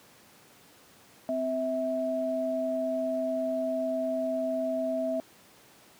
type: tone pair together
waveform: sine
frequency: 258.3 / 651 Hz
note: C4 / E5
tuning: -22 / -22 cents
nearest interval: octave + major third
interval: 1600 cents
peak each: -32 / -28 dBFS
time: 1.29-5.2 s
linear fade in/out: 0 ms
effects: pink hiss -56 dBFS RMS until 5.99 s + high-pass 150 Hz 12 dB/octave